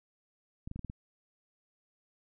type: clicks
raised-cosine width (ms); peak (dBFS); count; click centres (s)
5; -28; 6; 0.675 / 0.714 / 0.76 / 0.793 / 0.847 / 0.899
effects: none